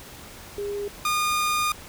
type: tone pair in turn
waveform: sine / sawtooth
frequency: 406.7 / 1218.7 Hz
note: G#4 / D#6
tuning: -36 / -36 cents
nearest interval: octave + perfect fifth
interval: 1900 cents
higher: second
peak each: -27 / -18 dBFS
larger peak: second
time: 0.58-0.88 / 1.05-1.72 s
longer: second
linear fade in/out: 2 ms
effects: pink hiss -43 dBFS RMS until 1.88 s